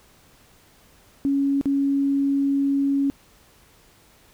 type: tone with dropouts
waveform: sine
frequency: 277.8 Hz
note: C#4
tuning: 4 cents sharp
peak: -18 dBFS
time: 1.25-3.1 s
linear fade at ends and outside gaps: 0 ms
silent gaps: 1.612-1.657 s
effects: pink hiss -55 dBFS RMS until 4.33 s